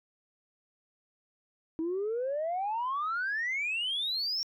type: exponential sweep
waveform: sine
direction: up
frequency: 315.2 to 5588 Hz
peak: -28 dBFS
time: 1.79-4.43 s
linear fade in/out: 0 ms
effects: tanh soft clip ceiling -26 dBFS